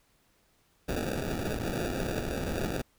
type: noise with sample-and-hold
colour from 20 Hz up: violet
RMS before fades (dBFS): -32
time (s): 0.88-2.82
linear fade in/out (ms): 10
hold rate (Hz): 1050
effects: pink hiss -68 dBFS RMS until 2.98 s